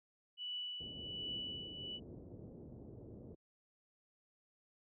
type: tone with tremolo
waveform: sine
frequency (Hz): 2960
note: F#7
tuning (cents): 0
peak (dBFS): -39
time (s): 0.37-2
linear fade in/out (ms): 50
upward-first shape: triangle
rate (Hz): 1.3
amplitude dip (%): 65
type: low-pass noise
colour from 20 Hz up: pink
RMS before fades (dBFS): -50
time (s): 0.8-3.35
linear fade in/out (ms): 5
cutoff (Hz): 490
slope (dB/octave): 24
effects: high-pass 80 Hz 12 dB/octave